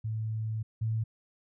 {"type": "tone pair in turn", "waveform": "sine", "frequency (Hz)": [110, 111.28], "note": ["A2", "A2"], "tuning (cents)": [0, 20], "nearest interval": "unison", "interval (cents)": 20, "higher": "second", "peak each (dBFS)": [-30, -27], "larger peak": "second", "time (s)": [[0.04, 0.63], [0.81, 1.04]], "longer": "first", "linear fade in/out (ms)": 10, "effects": []}